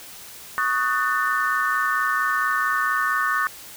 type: chord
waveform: sine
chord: D# half-diminished seventh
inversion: third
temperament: just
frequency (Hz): 1120.1 / 1244.5 / 1493.4 / 1792.1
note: C#6 / D#6 / F#6 / A6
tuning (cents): +18 / 0 / +16 / +31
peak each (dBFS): -25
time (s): 0.58-3.47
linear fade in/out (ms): 0
effects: white hiss -41 dBFS RMS until 3.76 s